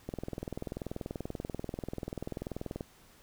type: click train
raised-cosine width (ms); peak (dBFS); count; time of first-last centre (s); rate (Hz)
2; -23; 57; 0.09-2.808; 20.6
effects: pink hiss -60 dBFS RMS until 3.22 s